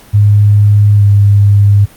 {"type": "tone with pitch glide", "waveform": "sine", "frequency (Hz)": [103.3, 101.41], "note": ["G#2", "G#2"], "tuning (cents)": [-9, -41], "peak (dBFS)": -3, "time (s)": [0.13, 1.86], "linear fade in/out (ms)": 20, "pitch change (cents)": -32, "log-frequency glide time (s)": [0.97, 1.03], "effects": ["pink hiss -39 dBFS RMS until 1.96 s", "Opus 48 kbps"]}